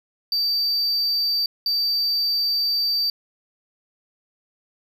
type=tone bursts at uneven times; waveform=triangle; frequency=4641 Hz; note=D8; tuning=21 cents flat; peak=-18 dBFS; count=2; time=0.32-1.46 / 1.66-3.1 s; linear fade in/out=2 ms; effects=none